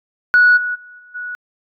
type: tone with level steps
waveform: sine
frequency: 1467 Hz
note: F#6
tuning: 15 cents flat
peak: -6 / -18 / -37 / -41 / -24 dBFS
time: 0.34-1.35 s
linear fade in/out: 0 ms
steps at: 0.56 / 0.74 / 0.98 / 1.14 s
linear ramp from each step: 20 ms
effects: tanh soft clip ceiling -3 dBFS